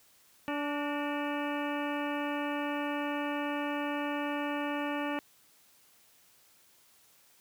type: harmonic tone with a mistuned harmonic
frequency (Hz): 290.4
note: D4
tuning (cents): -19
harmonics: 1 / 2 / 3 / 4 / 5 / 6 / 8 / 9 / 10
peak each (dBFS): -34 / -38 / -39 / -42 / -44 / -42 / -45 / -46 / -48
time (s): 0.48-5.19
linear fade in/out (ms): 0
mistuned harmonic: 6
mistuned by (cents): +64
effects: white hiss -63 dBFS RMS until 7.4 s + high-pass 60 Hz 12 dB/octave